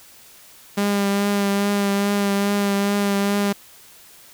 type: tone with vibrato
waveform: sawtooth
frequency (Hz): 201.1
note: G3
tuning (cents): +44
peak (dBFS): -14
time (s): 0.77-3.53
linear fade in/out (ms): 10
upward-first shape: triangle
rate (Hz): 2.4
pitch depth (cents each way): 22
effects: white hiss -47 dBFS RMS until 4.33 s